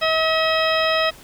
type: harmonic tone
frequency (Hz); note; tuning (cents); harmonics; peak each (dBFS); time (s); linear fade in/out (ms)
640; D#5; +49; 1 / 2 / 3 / 4 / 5 / 6 / 8; -20 / -23 / -25 / -26 / -27 / -28 / -29; 0.01-1.11; 20
effects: pink hiss -44 dBFS RMS until 1.23 s